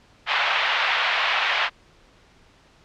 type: band-pass noise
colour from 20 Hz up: white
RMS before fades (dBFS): -22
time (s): 0.26-1.7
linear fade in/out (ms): 50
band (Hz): 700 to 3200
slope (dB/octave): 24
effects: pink hiss -55 dBFS RMS until 2.84 s + low-pass 5000 Hz 12 dB/octave